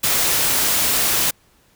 white noise, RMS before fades -18 dBFS, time 0.03-1.31 s, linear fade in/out 10 ms, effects pink hiss -57 dBFS RMS until 1.75 s

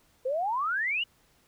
sine exponential sweep, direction up, 493.9 to 2980 Hz, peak -26 dBFS, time 0.25-1.04 s, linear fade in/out 10 ms, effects pink hiss -65 dBFS RMS until 1.47 s

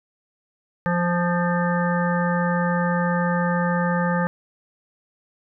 harmonic tone with a mistuned harmonic, 174.61 Hz, F3, in tune, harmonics 1 / 3 / 5 / 7 / 9 / 10, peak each -21 / -26 / -28 / -29 / -31 / -31 dBFS, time 0.86-4.27 s, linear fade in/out 0 ms, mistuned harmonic 10, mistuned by +43 cents, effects none

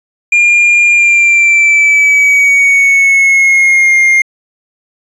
triangle tone with pitch glide, 2408 to 2121 Hz, D7 to C7, +43 to +23 cents, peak -3 dBFS, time 0.32-4.22 s, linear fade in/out 5 ms, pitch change -220 cents, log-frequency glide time 0.87-3.96 s, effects resampled to 24000 Hz

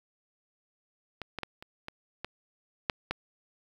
clicks, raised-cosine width 0.3 ms, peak -21 / -19 / -18 / -28 / -22 / -19 / -10 / -14 dBFS, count 8, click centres 1.217 / 1.387 / 1.433 / 1.625 / 1.884 / 2.246 / 2.898 / 3.11 s, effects 8-bit

